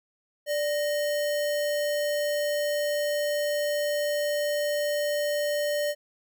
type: tone with sample-and-hold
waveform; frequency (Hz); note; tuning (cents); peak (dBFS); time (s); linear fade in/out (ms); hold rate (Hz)
sine; 587.3; D5; 0; -24; 0.46-5.95; 50; 2450
effects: none